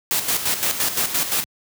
white noise with tremolo, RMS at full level -20 dBFS, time 0.11-1.44 s, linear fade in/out 0 ms, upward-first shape square, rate 5.8 Hz, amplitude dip 60%, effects high-pass 80 Hz 12 dB/octave

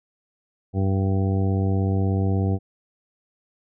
harmonic tone, 96.5 Hz, G2, 27 cents flat, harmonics 1 / 2 / 3 / 4 / 5 / 7 / 8, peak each -20 / -26 / -30 / -32 / -34 / -37 / -38 dBFS, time 0.73-2.59 s, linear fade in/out 50 ms, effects none

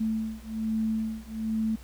sine beating tone pair, 220 / 221.2 Hz, A3 / A3, 0 / +9 cents, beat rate 1.2 Hz, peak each -30 dBFS, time 0-1.76 s, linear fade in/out 10 ms, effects added 60 Hz sine -45 dBFS peak until 1.83 s + pink hiss -53 dBFS RMS until 1.83 s

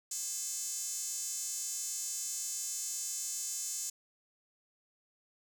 square tone with high-pass filter, 236.9 Hz, A#3, 28 cents sharp, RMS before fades -38 dBFS, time 0.11-3.9 s, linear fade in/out 5 ms, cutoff 6900 Hz, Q 4.3, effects none

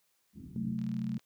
white low-pass noise, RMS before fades -46 dBFS, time 0.33-0.78 s, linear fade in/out 50 ms, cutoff 290 Hz, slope 48 dB/octave
sine chord, F# diminished, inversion second, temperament equal, 130.81 / 185 / 220 Hz, C3 / F#3 / A3, 0 / 0 / 0 cents, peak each -38 / -37 / -34 dBFS, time 0.56-1.18 s, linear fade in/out 2 ms
click train, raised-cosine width 0.2 ms, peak -37 dBFS, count 17, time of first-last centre 0.79-1.194 s, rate 39.6 Hz
effects white hiss -74 dBFS RMS until 1.25 s + high-pass 80 Hz 12 dB/octave

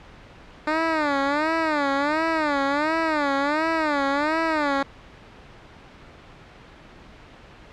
10% pulse tone with vibrato, 300 Hz, D4, 37 cents sharp, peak -12 dBFS, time 0.67-4.83 s, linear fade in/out 5 ms, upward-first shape sine, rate 1.4 Hz, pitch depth 150 cents each way, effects pink hiss -46 dBFS RMS until 7.72 s + low-pass 3000 Hz 12 dB/octave

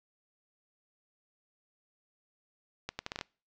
accelerating click train, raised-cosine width 0.2 ms, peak -18 dBFS, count 7, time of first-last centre 2.89-3.211 s, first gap 100 ms, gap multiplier 0.74, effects noise-tail reverb RT60 0.4 s tail -26 dB re dry + low-pass 6000 Hz 12 dB/octave

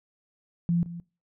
sine tone with echo, 171.4 Hz, F3, 32 cents flat, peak -21 dBFS, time 0.69-0.83 s, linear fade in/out 0 ms, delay 170 ms, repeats 1, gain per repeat -14 dB, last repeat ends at 1 s, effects noise-tail reverb RT60 0.3 s tail -22 dB re dry

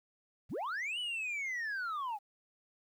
sine linear two-way sweep, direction up then down, 46.37 to 3000 to 788 Hz, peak -32 dBFS, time 0.49-2.19 s, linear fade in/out 50 ms, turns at 0.99 s, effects tanh soft clip ceiling -34 dBFS + 11-bit

